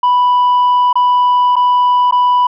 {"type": "tone with dropouts", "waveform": "sine", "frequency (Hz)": 987.8, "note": "B5", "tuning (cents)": 0, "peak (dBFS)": -5, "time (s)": [0.03, 2.47], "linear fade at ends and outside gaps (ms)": 5, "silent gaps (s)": [[0.929, 0.955], [1.557, 1.564], [2.111, 2.123]], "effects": ["tanh soft clip ceiling -7 dBFS"]}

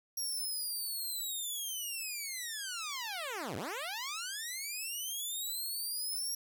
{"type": "linear two-way sweep", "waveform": "10% pulse", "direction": "down then up", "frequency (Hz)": [5650, 82.6, 5650], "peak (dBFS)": -29, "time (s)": [0.17, 6.35], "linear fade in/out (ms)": 5, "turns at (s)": 3.56, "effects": []}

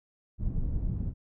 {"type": "low-pass noise", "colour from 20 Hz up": "pink", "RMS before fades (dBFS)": -30, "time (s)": [0.38, 1.14], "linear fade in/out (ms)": 50, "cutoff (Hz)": 140, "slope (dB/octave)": 12, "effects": []}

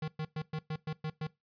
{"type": "tone bursts", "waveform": "square", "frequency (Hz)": 155.56, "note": "D#3", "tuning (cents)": 0, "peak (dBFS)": -34, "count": 8, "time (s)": [0.02, 1.27], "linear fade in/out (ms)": 5, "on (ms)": 60, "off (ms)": 110, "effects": ["noise-tail reverb RT60 0.2 s tail -20 dB re dry", "resampled to 11025 Hz"]}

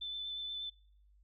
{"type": "tone with vibrato", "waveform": "sine", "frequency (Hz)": 3520, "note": "A7", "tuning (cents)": 0, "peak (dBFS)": -38, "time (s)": [0.01, 0.7], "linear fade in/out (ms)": 10, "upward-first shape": "sine", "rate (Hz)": 8.4, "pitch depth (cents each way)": 14, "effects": ["noise-tail reverb RT60 0.6 s tail -25 dB re dry", "added 50 Hz sine -62 dBFS peak until 1.23 s"]}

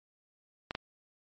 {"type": "clicks", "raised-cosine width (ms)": 0.3, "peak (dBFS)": -17, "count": 2, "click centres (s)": [0.709, 0.751], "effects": ["MP3 32 kbps"]}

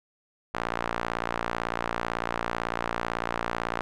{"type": "tone with band-pass filter", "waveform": "sawtooth", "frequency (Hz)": 58, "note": "A#1", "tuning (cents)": -8, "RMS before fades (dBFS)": -31, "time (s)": [0.54, 3.81], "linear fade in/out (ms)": 0, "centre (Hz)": 1200, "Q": 1.1, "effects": []}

